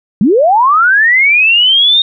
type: linear sweep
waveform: sine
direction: up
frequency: 173.7 to 3716 Hz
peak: -5 dBFS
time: 0.21-2.02 s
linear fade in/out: 2 ms
effects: none